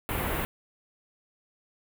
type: band-stop noise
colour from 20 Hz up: pink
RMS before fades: -30 dBFS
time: 0.09-0.45 s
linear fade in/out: 0 ms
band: 2900 to 11000 Hz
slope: 24 dB/octave
effects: none